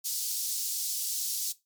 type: high-pass noise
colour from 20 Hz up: pink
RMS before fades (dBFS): -32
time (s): 0.04-1.53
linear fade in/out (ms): 20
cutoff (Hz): 4800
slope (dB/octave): 24
effects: noise-tail reverb RT60 0.2 s tail -17 dB re dry + MP3 96 kbps